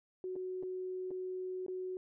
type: tone with dropouts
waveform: sine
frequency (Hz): 370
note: F#4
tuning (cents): 0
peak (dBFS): -37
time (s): 0.24-1.97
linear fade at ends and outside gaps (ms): 1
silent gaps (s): 0.356-0.362 / 0.627-0.633 / 1.107-1.113 / 1.664-1.682
effects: none